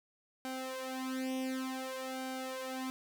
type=tone with flanger; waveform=sawtooth; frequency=260.6 Hz; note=C4; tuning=7 cents flat; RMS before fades=-39 dBFS; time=0.45-2.9 s; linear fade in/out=0 ms; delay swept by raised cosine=1.3 to 3.5 ms; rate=0.55 Hz; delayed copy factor=+0.9; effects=none